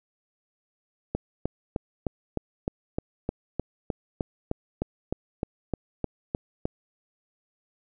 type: click train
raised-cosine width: 2 ms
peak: -13 dBFS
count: 19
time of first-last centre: 1.15-6.655 s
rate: 3.27 Hz
effects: none